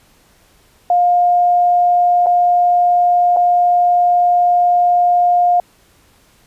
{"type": "tone with dropouts", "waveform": "sine", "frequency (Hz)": 708, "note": "F5", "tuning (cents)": 23, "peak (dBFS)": -9, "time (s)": [0.9, 5.6], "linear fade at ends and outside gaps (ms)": 2, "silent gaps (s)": [[2.261, 2.267], [3.364, 3.369]], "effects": ["pink hiss -52 dBFS RMS until 6.46 s", "resampled to 32000 Hz"]}